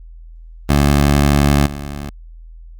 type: tone with level steps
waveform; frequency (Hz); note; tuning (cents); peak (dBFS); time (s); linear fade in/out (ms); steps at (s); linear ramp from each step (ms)
15% pulse; 71.6; D2; -43; -4 / -19; 0.69-2.1; 5; 1.66; 10
effects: added 41 Hz sine -34 dBFS peak until 2.79 s + Opus 48 kbps